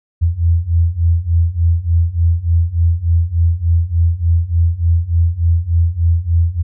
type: beating tone pair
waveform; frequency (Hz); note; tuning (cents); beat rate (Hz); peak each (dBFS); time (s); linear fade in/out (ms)
sine; 82.41 / 85.81; E2 / F2; 0 / -30; 3.4; -15 / -13; 0.21-6.63; 20
effects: none